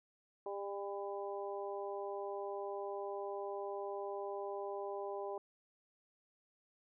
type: harmonic tone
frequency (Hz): 200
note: G3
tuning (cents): +35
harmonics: 2 / 3 / 4 / 5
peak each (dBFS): -42 / -45 / -46 / -49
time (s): 0.46-5.38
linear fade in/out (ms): 2
effects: none